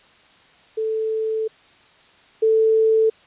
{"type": "tone pair in turn", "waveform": "sine", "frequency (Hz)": [440, 442.2], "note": ["A4", "A4"], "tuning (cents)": [0, 9], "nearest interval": "unison", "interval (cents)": 9, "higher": "second", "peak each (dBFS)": [-20, -13], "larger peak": "second", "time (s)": [[0.77, 1.48], [2.42, 3.1]], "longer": "first", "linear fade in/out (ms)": 10, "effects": ["white hiss -52 dBFS RMS until 3.26 s", "resampled to 8000 Hz"]}